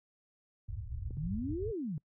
white low-pass noise, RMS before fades -40 dBFS, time 0.68-1.72 s, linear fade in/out 10 ms, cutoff 120 Hz, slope 96 dB/octave
click, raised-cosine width 3 ms, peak -34 dBFS, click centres 1.108 s
sine exponential two-way sweep, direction up then down, 138.5 to 466.2 to 138.5 Hz, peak -34 dBFS, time 1.17-1.98 s, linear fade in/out 2 ms, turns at 1.7 s
effects noise-tail reverb RT60 0.1 s tail -25 dB re dry

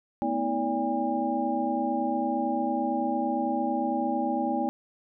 sine tone cluster, 219 / 247.9 / 320.9 / 577 / 807 Hz, A3 / B3 / E4 / D5 / G#5, -8 / +7 / -46 / -31 / -50 cents, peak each -36 / -30 / -31 / -33 / -29 dBFS, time 0.22-4.69 s, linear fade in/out 0 ms, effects none

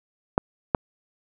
clicks, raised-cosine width 1 ms, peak -4 dBFS, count 2, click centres 0.379 / 0.748 s, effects none

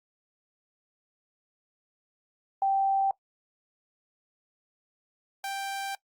sine / sawtooth tone pair in turn, 781 / 786 Hz, G5 / G5, -7 / +4 cents, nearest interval unison, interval 11 cents, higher second, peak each -22 / -28 dBFS, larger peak first, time 2.62-3.11 / 5.44-5.95 s, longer second, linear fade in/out 2 ms, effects noise-tail reverb RT60 0.1 s tail -20 dB re dry + Opus 24 kbps

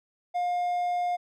triangle tone, 710 Hz, F5, 28 cents sharp, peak -23 dBFS, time 0.34-1.17 s, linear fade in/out 20 ms, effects none

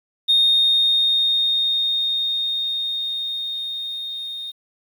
sine tone with level ramp, 3689 Hz, A#7, 19 cents flat, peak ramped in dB -11 to -28 dBFS, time 0.28-4.52 s, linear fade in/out 20 ms, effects tanh soft clip ceiling -9 dBFS + 8-bit

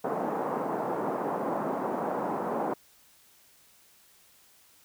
white band-pass noise, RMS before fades -31 dBFS, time 0.04-2.74 s, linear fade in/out 5 ms, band 180 to 950 Hz, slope 24 dB/octave, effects white hiss -60 dBFS RMS until 4.84 s

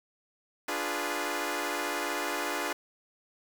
10% pulse chord, D diminished seventh, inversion none, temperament equal, 293.7 / 349.2 / 415.3 / 493.9 Hz, D4 / F4 / Ab4 / Cb5, 0 / 0 / 0 / 0 cents, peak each -27 / -27 / -28 / -29 dBFS, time 0.68-2.73 s, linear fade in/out 5 ms, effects 8-bit

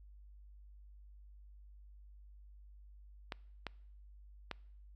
clicks, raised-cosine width 0.3 ms, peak -23 dBFS, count 3, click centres 3.322 / 3.667 / 4.513 s, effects noise-tail reverb RT60 0.7 s tail -25 dB re dry + added 50 Hz sine -54 dBFS peak until 4.95 s

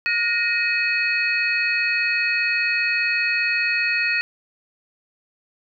sine tone cluster, 1437 / 1865 / 2530 / 4352 Hz, F6 / A#6 / D#7 / C#8, +49 / 0 / +28 / -33 cents, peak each -28 / -23 / -21 / -30 dBFS, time 0.06-4.21 s, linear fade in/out 0 ms, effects none

